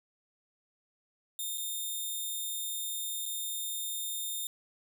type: tone with dropouts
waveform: 5% pulse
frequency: 3635 Hz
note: A#7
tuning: 44 cents flat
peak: -26 dBFS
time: 1.39-4.47 s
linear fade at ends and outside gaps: 1 ms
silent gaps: 1.575-1.58 / 3.256-3.261 s
effects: none